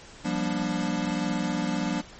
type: chord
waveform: square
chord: G minor seventh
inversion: third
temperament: equal with one note detuned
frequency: 174.61 / 196 / 238 / 293.7 Hz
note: F3 / G3 / Bb3 / D4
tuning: 0 / 0 / +36 / 0 cents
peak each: -32 dBFS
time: 0.24-2.02 s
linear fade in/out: 20 ms
effects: pink hiss -47 dBFS RMS until 2.19 s + MP3 32 kbps